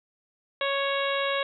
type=harmonic tone with a mistuned harmonic; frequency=554.4 Hz; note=C#5; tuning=in tune; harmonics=1 / 2 / 3 / 4 / 5 / 6 / 7; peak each=-28 / -31 / -33 / -34 / -35 / -36 / -36 dBFS; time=0.61-1.43 s; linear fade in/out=2 ms; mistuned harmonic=7; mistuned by=-34 cents; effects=none